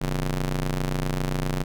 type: ring-modulated tone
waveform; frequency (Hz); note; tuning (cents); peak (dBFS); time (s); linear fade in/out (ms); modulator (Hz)
sawtooth; 92.5; F#2; 0; -17; 0.01-1.64; 10; 60
effects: none